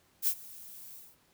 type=noise with ADSR envelope; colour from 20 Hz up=violet; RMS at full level=-26 dBFS; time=0.22-1.17 s; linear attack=54 ms; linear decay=68 ms; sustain=-22 dB; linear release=220 ms; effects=pink hiss -67 dBFS RMS until 1.33 s + high-pass 60 Hz 12 dB/octave